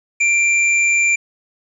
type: tone with amplitude modulation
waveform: square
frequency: 2364 Hz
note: D7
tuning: 11 cents sharp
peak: -12 dBFS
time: 0.2-1.16 s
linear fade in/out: 10 ms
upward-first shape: sine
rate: 140 Hz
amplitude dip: 25%
effects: resampled to 22050 Hz + 8-bit